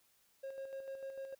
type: tone with tremolo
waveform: triangle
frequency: 540 Hz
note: C#5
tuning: 45 cents flat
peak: -39 dBFS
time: 0.43-1.35 s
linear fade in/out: 10 ms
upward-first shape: square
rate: 6.7 Hz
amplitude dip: 45%
effects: white hiss -72 dBFS RMS until 1.39 s